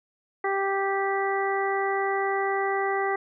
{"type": "harmonic tone", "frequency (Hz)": 392, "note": "G4", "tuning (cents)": 0, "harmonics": [1, 2, 3, 4, 5], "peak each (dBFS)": [-27, -28, -32, -36, -31], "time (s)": [0.44, 3.16], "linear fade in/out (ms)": 5, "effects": []}